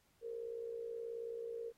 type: tone with amplitude modulation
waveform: sine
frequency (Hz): 462.6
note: A#4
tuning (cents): -13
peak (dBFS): -38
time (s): 0.21-1.73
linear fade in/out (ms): 50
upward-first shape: sine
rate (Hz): 58.6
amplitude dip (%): 65
effects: pink hiss -74 dBFS RMS until 1.77 s + AAC 48 kbps